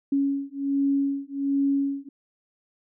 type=beating tone pair; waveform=sine; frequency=277.2 / 278.5 Hz; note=C#4 / C#4; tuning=0 / +8 cents; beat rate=1.3 Hz; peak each=-25 / -25 dBFS; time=0.12-2.09 s; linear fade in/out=5 ms; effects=none